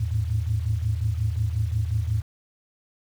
sine tone cluster, 80.6 / 106.1 / 111.7 Hz, E2 / G#2 / A2, -38 / +38 / +27 cents, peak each -26 dBFS, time 0-2.22 s, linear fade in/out 10 ms, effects tanh soft clip ceiling -13 dBFS + 8-bit

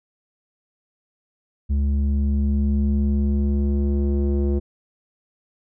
square tone with low-pass filter sweep, 70.5 Hz, C#2, 30 cents sharp, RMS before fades -20 dBFS, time 1.69-4.6 s, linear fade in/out 20 ms, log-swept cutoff 150 to 380 Hz, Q 2.3, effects none

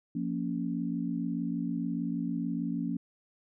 sine chord, Bb minor, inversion second, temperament just, 174.81 / 233.1 / 279.7 Hz, F3 / Bb3 / Db4, +2 / 0 / +16 cents, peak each -34 dBFS, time 0.15-2.97 s, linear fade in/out 5 ms, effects none

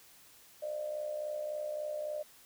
sine tone with amplitude modulation, 604 Hz, D5, 48 cents sharp, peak -32 dBFS, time 0.62-2.23 s, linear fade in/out 10 ms, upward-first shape sine, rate 63.6 Hz, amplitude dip 60%, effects white hiss -59 dBFS RMS until 2.45 s

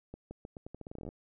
accelerating click train, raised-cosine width 2 ms, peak -30 dBFS, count 17, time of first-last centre 0.14-1.089 s, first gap 170 ms, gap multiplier 0.83, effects none

